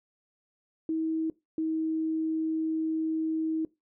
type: tone pair in turn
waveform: sine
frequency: 320.5 / 318.7 Hz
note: E4 / D#4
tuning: -49 / +42 cents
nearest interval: unison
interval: 9 cents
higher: first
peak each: -26 / -26 dBFS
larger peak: neither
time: 0.89-1.3 / 1.58-3.65 s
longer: second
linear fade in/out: 2 ms
effects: noise-tail reverb RT60 0.2 s tail -20 dB re dry